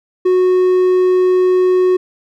triangle tone, 367.2 Hz, F#4, 13 cents flat, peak -7 dBFS, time 0.25-1.97 s, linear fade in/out 10 ms, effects none

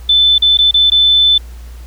sine tone with dropouts, 3520 Hz, A7, in tune, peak -6 dBFS, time 0.09-1.38 s, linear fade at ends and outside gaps 5 ms, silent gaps 0.382-0.421 / 0.573-0.587 / 0.711-0.741 / 0.901-0.918 s, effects added 59 Hz sine -28 dBFS peak until 1.86 s + pink hiss -44 dBFS RMS until 1.86 s

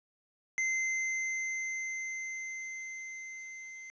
square tone with level ramp, 2072 Hz, C7, 17 cents flat, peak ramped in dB -29 to -45 dBFS, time 0.58-3.9 s, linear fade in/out 0 ms, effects resampled to 16000 Hz + 11-bit

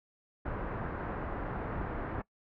pink low-pass noise, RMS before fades -37 dBFS, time 0.45-2.22 s, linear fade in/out 10 ms, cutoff 1600 Hz, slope 24 dB/octave, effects noise-tail reverb RT60 0.1 s tail -22 dB re dry

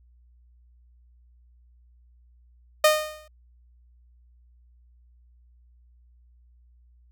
sawtooth tone with exponential decay, 614 Hz, D#5, 23 cents flat, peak -9 dBFS, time 2.84-3.28 s, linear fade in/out 5 ms, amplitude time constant 95 ms, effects added 60 Hz sine -54 dBFS peak until 7.11 s

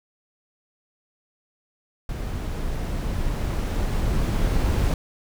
brown noise with level ramp, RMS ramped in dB -29 to -20 dBFS, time 2.09-4.94 s, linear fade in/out 2 ms, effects none

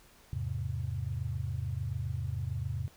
sine chord, E augmented, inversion none, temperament equal, 82.41 / 103.83 / 130.81 Hz, E2 / G#2 / B#2, 0 / 0 / 0 cents, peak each -37 / -36 / -36 dBFS, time 0.33-2.88 s, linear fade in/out 0 ms, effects pink hiss -60 dBFS RMS until 2.96 s

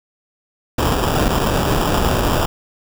pink noise with sample-and-hold, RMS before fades -17 dBFS, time 0.78-2.46 s, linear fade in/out 5 ms, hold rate 2100 Hz, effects none

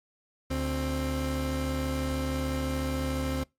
30% pulse tone pair together, 73.8 / 263 Hz, D2 / C4, +9 / +9 cents, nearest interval octave + minor seventh, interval 2200 cents, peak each -28 / -28 dBFS, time 0.5-3.44 s, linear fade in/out 10 ms, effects noise-tail reverb RT60 0.2 s tail -24 dB re dry + MP3 64 kbps

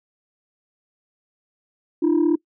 sine tone pair together, 302.1 / 339.1 Hz, D4 / E4, +49 / +49 cents, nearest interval major second, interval 200 cents, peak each -16 dBFS, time 2.02-2.36 s, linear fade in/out 10 ms, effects noise-tail reverb RT60 0.1 s tail -22 dB re dry + tanh soft clip ceiling -12 dBFS

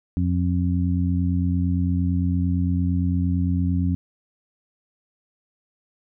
harmonic tone, 88.8 Hz, F2, 29 cents sharp, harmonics 1 / 2 / 3, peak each -21 / -24 / -26 dBFS, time 0.17-3.95 s, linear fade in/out 0 ms, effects none

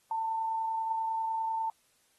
sine tone with amplitude modulation, 895 Hz, A5, 29 cents sharp, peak -28 dBFS, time 0.11-1.7 s, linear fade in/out 2 ms, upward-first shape sine, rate 30.1 Hz, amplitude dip 25%, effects white hiss -69 dBFS RMS until 2.18 s + AAC 32 kbps

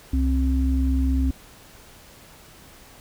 sine tone pair together, 65.9 / 264.3 Hz, C2 / C4, +13 / +18 cents, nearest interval 2 octaves, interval 2405 cents, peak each -19 / -24 dBFS, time 0.13-1.31 s, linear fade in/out 5 ms, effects pink hiss -48 dBFS RMS until 3 s

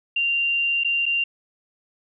sine tone with dropouts, 2777 Hz, F7, 10 cents flat, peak -19 dBFS, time 0.16-1.24 s, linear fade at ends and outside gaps 5 ms, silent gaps 0.837-0.846 / 1.057-1.062 s, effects none

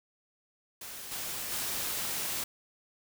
white noise with level steps, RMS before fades -43 / -37 / -34 dBFS, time 0.81-2.44 s, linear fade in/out 5 ms, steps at 1.11 / 1.51 s, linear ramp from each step 10 ms, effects none

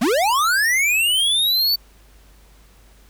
square linear sweep, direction up, 195.1 to 4566 Hz, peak -16 dBFS, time 0.01-1.76 s, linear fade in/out 10 ms, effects added 50 Hz sine -48 dBFS peak until 3.09 s + pink hiss -54 dBFS RMS until 3.09 s

